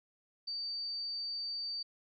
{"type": "tone", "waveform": "sine", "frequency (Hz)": 4613, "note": "D8", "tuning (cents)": -32, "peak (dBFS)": -36, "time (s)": [0.47, 1.83], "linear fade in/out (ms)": 10, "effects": []}